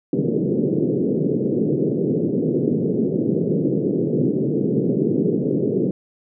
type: band-pass noise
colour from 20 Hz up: white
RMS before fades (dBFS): -20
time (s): 0.13-5.91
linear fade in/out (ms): 2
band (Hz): 130 to 450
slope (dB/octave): 48
effects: none